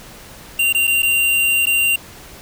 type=tone with dropouts; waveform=square; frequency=2774 Hz; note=F7; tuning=12 cents flat; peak=-14 dBFS; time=0.59-1.96 s; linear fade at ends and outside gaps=5 ms; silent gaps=0.727-0.747 / 0.871-0.875 / 1.022-1.029 / 1.657-1.668 s; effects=pink hiss -39 dBFS RMS until 2.41 s